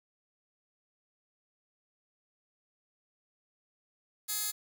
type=tone with high-pass filter; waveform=15% pulse; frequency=422.5 Hz; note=G#4; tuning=30 cents sharp; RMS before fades=-34 dBFS; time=4.28-4.52 s; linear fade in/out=20 ms; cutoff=6500 Hz; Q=0.51; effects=none